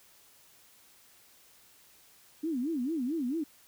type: tone with vibrato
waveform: sine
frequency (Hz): 283.9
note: C#4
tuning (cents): +41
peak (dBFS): -29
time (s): 2.43-3.44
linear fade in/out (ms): 10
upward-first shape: sine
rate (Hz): 4.5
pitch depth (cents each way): 290
effects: white hiss -60 dBFS RMS until 3.67 s